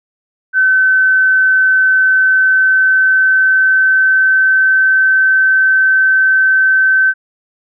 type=tone with pitch glide; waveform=sine; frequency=1527 to 1538.5 Hz; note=G6 to G6; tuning=-46 to -33 cents; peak=-7 dBFS; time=0.53-7.14 s; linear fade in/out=50 ms; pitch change=+13 cents; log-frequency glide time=1.92-4.87 s; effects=none